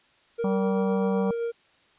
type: tone with tremolo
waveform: triangle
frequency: 466.2 Hz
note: A#4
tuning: in tune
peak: -23 dBFS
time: 0.38-1.52 s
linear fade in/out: 20 ms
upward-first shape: sine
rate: 7.8 Hz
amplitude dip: 25%
type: harmonic tone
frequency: 192.9 Hz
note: G3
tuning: 28 cents flat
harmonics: 1 / 3 / 4 / 5 / 6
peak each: -24 / -34 / -36 / -38 / -40 dBFS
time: 0.44-1.31 s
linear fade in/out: 2 ms
effects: white hiss -61 dBFS RMS until 1.98 s + resampled to 8000 Hz